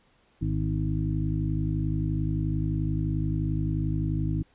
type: harmonic tone with a mistuned harmonic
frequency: 51.5 Hz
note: G#1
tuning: 14 cents flat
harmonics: 1 / 2 / 3 / 5 / 6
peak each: -31 / -29 / -29 / -35 / -34 dBFS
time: 0.41-4.43 s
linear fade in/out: 10 ms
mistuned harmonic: 6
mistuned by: +30 cents
effects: pink hiss -64 dBFS RMS until 4.54 s + resampled to 8000 Hz